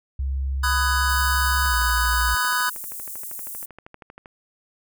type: tone with pitch glide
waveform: sine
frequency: 67.3 to 59.27 Hz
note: C2 to A#1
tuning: +49 to +29 cents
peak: -22 dBFS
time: 0.19-2.35 s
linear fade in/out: 5 ms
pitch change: -220 cents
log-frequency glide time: 1.68-1.74 s
type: chord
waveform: square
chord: G# minor seventh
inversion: first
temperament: just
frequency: 996.7 / 1245.9 / 1495.1 / 1661.2 Hz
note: B5 / D#6 / F#6 / G#6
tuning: +16 / +2 / +18 / 0 cents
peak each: -27 / -27 / -25 / -29 dBFS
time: 0.63-2.7 s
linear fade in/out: 10 ms
type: high-pass noise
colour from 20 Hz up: white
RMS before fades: -34 dBFS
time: 1.09-3.66 s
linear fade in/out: 10 ms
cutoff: 8300 Hz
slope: 24 dB/octave
type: click train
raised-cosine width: 0.5 ms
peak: -26 dBFS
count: 34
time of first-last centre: 1.66-4.258 s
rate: 12.7 Hz
effects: none